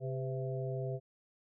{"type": "harmonic tone with a mistuned harmonic", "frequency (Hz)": 132.3, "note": "C3", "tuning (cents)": 20, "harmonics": [1, 3, 4, 5], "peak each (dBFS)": [-36, -41, -43, -44], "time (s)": [0, 1], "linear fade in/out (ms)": 50, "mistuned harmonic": 4, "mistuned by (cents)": -64, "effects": []}